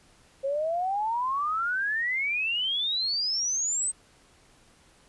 sine exponential sweep, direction up, 533 to 8370 Hz, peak -25 dBFS, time 0.43-3.92 s, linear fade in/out 20 ms, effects pink hiss -59 dBFS RMS until 5.08 s + resampled to 24000 Hz

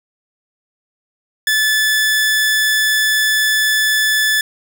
sawtooth tone, 1736 Hz, A6, 24 cents flat, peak -9 dBFS, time 1.47-4.41 s, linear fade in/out 2 ms, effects none

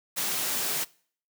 white high-pass noise, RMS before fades -29 dBFS, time 0.16-0.85 s, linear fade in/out 20 ms, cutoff 120 Hz, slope 96 dB/octave, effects noise-tail reverb RT60 0.5 s tail -23 dB re dry

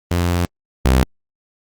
sawtooth tone pair in turn, 87.31 / 64.52 Hz, F2 / C2, 0 / -24 cents, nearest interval perfect fourth, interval 524 cents, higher first, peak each -11 / -7 dBFS, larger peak second, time 0.11-0.45 / 0.85-1.03 s, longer first, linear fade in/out 0 ms, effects Opus 24 kbps

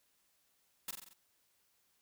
white noise with echo, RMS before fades -40 dBFS, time 0.88-0.91 s, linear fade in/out 5 ms, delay 45 ms, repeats 5, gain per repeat -4 dB, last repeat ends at 1.135 s, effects white hiss -75 dBFS RMS until 2.01 s

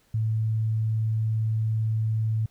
sine tone, 110.3 Hz, A2, 5 cents sharp, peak -22 dBFS, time 0.14-2.46 s, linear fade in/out 5 ms, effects pink hiss -64 dBFS RMS until 2.5 s

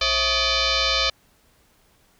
sine tone with frequency modulation, 536 Hz, C5, 42 cents sharp, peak -18 dBFS, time 0.01-1.1 s, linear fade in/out 5 ms, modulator 595 Hz, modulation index 7.7, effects pink hiss -60 dBFS RMS until 2.19 s

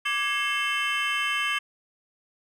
triangle tone cluster, 1173 / 1657 / 2149 / 2660 / 3079 Hz, D6 / G#6 / C7 / E7 / G7, -2 / -4 / +46 / +15 / -32 cents, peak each -29 dBFS, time 0.05-1.59 s, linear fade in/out 10 ms, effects none

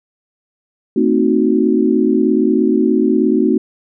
sine chord, A diminished seventh, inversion none, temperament equal with one note detuned, 224.8 / 261.6 / 311.1 / 370 Hz, A3 / C4 / Eb4 / Gb4, +37 / 0 / 0 / 0 cents, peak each -16 dBFS, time 0.96-3.58 s, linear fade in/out 5 ms, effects none

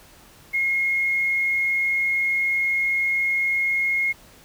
sine tone with quantisation, 2153 Hz, C7, 49 cents sharp, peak -19 dBFS, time 0.53-4.13 s, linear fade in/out 20 ms, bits 8, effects pink hiss -50 dBFS RMS until 4.44 s

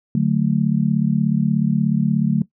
sine chord, D major, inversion none, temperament just, 146.83 / 183.54 / 220.2 Hz, D3 / F#3 / A3, 0 / -14 / +2 cents, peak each -19 dBFS, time 0.15-2.42 s, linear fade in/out 2 ms, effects noise-tail reverb RT60 0.1 s tail -18 dB re dry

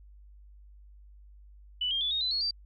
sine tone with pitch steps, 2975 / 3207 / 3457 / 3727 / 4017 / 4331 / 4668 Hz, F#7 / G7 / A7 / A#7 / B7 / C#8 / D8, +9 / +39 / -31 / -1 / +29 / -41 / -11 cents, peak -27 dBFS, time 1.81-2.51 s, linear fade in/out 5 ms, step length 100 ms, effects added 50 Hz sine -50 dBFS peak until 2.65 s

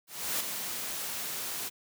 white noise with ADSR envelope, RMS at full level -30 dBFS, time 0.07-1.7 s, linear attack 330 ms, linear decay 10 ms, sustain -6 dB, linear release 27 ms, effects high-pass 100 Hz 12 dB/octave

